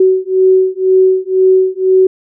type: beating tone pair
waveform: sine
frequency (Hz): 374.7 / 376.7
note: F#4 / F#4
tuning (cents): +22 / +31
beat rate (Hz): 2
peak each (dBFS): -10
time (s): 0-2.07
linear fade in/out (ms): 5
effects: none